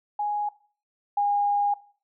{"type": "tone pair in turn", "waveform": "sine", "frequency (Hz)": [830, 815.7], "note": ["G#5", "G#5"], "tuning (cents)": [-1, -31], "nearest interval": "unison", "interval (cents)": 30, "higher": "first", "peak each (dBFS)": [-24, -20], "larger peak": "second", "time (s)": [[0.19, 0.49], [1.17, 1.74]], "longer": "second", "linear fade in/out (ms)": 5, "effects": ["noise-tail reverb RT60 0.4 s tail -18 dB re dry"]}